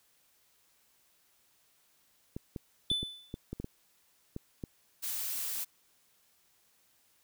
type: clicks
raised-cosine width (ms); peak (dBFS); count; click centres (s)
3; -25; 10; 2.365 / 2.562 / 2.915 / 3.03 / 3.341 / 3.53 / 3.6 / 3.644 / 4.364 / 4.638
type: tone with exponential decay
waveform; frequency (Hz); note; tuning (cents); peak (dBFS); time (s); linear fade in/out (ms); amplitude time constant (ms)
triangle; 3500; A7; -10; -24; 2.9-3.36; 2; 100
type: noise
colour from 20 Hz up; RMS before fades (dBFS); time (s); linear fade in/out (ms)
blue; -36; 5.02-5.65; 20
effects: white hiss -69 dBFS RMS until 7.23 s